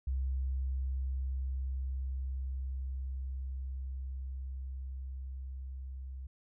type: tone with level ramp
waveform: sine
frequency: 65.7 Hz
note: C2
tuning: 8 cents sharp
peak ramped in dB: -30 to -40 dBFS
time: 0.07-6.27 s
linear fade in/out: 5 ms
effects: none